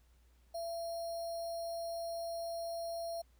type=tone with sample-and-hold; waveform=sine; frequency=674 Hz; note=E5; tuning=38 cents sharp; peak=-37 dBFS; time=0.54-3.22 s; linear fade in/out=10 ms; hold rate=4900 Hz; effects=added 60 Hz sine -64 dBFS peak until 3.39 s + pink hiss -74 dBFS RMS until 3.39 s